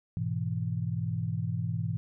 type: chord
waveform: sine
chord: E major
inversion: first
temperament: equal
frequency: 103.83 / 123.47 / 164.81 Hz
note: G#2 / B2 / E3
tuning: 0 / 0 / 0 cents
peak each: -33 dBFS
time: 0.17-1.97 s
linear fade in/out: 0 ms
effects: none